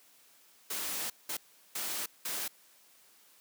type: noise bursts at uneven times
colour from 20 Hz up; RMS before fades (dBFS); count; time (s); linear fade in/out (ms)
white; -36; 4; 0.7-1.1 / 1.29-1.37 / 1.75-2.06 / 2.25-2.48; 5
effects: white hiss -62 dBFS RMS until 3.4 s + high-pass 200 Hz 12 dB/octave